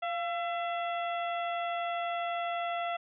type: harmonic tone with a mistuned harmonic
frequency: 672 Hz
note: E5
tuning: 33 cents sharp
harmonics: 1 / 2 / 3 / 4 / 5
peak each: -32 / -38 / -42 / -44 / -46 dBFS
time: 0.02-2.97 s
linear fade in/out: 10 ms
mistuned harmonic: 1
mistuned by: +51 cents
effects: none